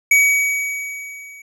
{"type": "tone with level ramp", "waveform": "square", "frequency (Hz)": 2265, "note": "C#7", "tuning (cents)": 37, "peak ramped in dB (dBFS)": [-9, -38], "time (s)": [0.11, 1.42], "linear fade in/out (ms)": 5, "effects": ["low-pass 12000 Hz 12 dB/octave"]}